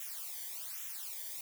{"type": "noise with flanger", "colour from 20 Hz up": "blue", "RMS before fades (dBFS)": -43, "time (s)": [0, 1.41], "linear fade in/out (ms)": 2, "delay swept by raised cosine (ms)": [0.21, 0.76], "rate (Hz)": 1.2, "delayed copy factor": -0.9, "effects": []}